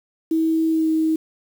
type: tone with pitch glide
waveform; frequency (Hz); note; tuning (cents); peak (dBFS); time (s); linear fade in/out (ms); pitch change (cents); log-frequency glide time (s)
sine; 321.9 to 317.7; E4 to D#4; -41 to +36; -16; 0.31-1.16; 5; -23; 0.71-0.88
effects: 7-bit